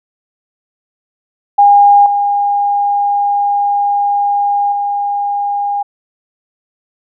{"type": "tone with level steps", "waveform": "sine", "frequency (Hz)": 812, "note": "G#5", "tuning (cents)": -39, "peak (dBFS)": [-3, -10, -13], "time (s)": [1.58, 5.83], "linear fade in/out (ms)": 10, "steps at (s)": [2.06, 4.72], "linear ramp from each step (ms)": 2, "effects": []}